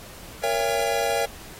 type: chord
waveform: square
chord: A# diminished seventh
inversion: none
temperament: just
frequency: 466.2 / 559.4 / 671.3 / 805.5 Hz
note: A#4 / C#5 / E5 / G5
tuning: 0 / +16 / +31 / +47 cents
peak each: -28 dBFS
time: 0.43-1.26 s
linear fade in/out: 10 ms
effects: pink hiss -43 dBFS RMS until 1.59 s + AAC 48 kbps